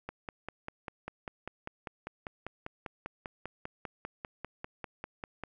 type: click train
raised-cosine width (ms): 0.5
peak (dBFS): -23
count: 28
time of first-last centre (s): 0.09-5.437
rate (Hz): 5.05
effects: none